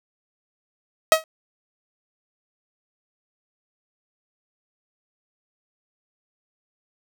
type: tone with exponential decay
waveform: sawtooth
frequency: 637 Hz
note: D#5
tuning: 41 cents sharp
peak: -4 dBFS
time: 1.12-1.24 s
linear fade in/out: 1 ms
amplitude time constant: 25 ms
effects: none